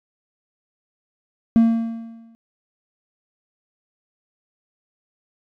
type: tone with exponential decay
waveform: triangle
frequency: 228.3 Hz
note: A#3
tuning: 36 cents flat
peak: -6 dBFS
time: 1.56-2.35 s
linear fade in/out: 0 ms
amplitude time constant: 170 ms
effects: tanh soft clip ceiling -3 dBFS